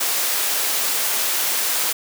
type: high-pass noise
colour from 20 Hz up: white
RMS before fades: -21 dBFS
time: 0-1.93 s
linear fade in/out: 10 ms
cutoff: 400 Hz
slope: 12 dB/octave
effects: none